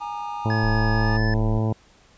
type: chord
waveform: triangle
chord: Ab suspended second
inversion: none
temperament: equal with one note detuned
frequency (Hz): 830.6 / 932.3 / 1213.3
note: Ab5 / Bb5 / Eb6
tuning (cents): 0 / 0 / -44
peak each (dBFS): -29 / -31 / -34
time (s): 0-1.18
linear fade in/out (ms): 20
type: harmonic tone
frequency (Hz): 110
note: A2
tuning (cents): 0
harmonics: 1 / 2 / 3 / 4 / 5 / 6 / 7 / 8 / 9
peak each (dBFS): -21 / -27 / -31 / -33 / -35 / -37 / -38 / -39 / -40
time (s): 0.45-1.73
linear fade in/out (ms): 5
type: tone with pitch glide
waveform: square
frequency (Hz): 1700 to 1742.8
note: G#6 to A6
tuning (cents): +40 to -17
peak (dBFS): -28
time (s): 0.5-1.34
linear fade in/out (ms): 2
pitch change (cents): +43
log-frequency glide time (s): 0.97-1.15
type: tone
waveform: sine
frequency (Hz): 35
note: C#1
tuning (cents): +18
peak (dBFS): -23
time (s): 0.63-1.59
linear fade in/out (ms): 10
effects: pink hiss -55 dBFS RMS until 2.17 s + resampled to 16000 Hz